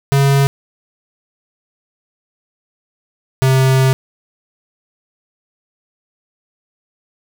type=tone pair in turn; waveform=square; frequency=138.59 / 132.06 Hz; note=C#3 / C3; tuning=0 / +16 cents; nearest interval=minor second; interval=84 cents; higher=first; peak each=-10 dBFS; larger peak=neither; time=0.12-0.47 / 3.42-3.93 s; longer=second; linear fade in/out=0 ms; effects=none